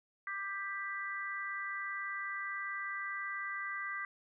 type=harmonic tone; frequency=394.9 Hz; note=G4; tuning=13 cents sharp; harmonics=3 / 4 / 5; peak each=-42 / -42 / -40 dBFS; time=0.27-4.05 s; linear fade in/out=2 ms; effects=none